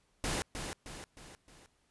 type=noise with echo; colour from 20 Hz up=pink; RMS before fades=-34 dBFS; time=0.24-0.42 s; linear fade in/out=0 ms; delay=310 ms; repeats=4; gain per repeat=-6 dB; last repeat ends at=1.66 s; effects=pink hiss -73 dBFS RMS until 1.9 s + resampled to 24000 Hz